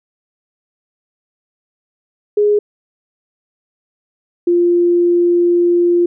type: tone pair in turn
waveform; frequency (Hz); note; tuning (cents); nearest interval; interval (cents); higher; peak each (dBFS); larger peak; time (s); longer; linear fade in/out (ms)
sine; 415.6 / 348.2; G#4 / F4; +1 / -5; minor third; 306; first; -9; neither; 2.37-2.59 / 4.47-6.06; second; 5
effects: none